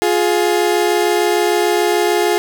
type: tone pair together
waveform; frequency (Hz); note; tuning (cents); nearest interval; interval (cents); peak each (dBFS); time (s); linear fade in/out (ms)
30% pulse; 352.7 / 419.4; F4 / G#4; +17 / +17; minor third; 300; -13; 0.02-2.38; 0
effects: none